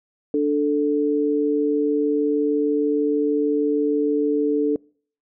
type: tone pair together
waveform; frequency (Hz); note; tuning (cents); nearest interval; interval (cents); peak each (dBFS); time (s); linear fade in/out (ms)
sine; 293.7 / 440.1; D4 / A4; 0 / 0; perfect fifth; 700; -20; 0.34-4.76; 2
effects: noise-tail reverb RT60 0.5 s tail -26 dB re dry